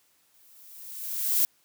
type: noise with exponential growth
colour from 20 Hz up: violet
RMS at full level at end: -21 dBFS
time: 0.34-1.45 s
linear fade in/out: 1 ms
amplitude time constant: 240 ms
effects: white hiss -66 dBFS RMS until 1.64 s + high-pass 60 Hz 12 dB/octave